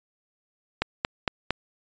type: click train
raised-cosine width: 0.3 ms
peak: -7 dBFS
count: 4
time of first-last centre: 0.82-1.506 s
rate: 4.37 Hz
effects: resampled to 16000 Hz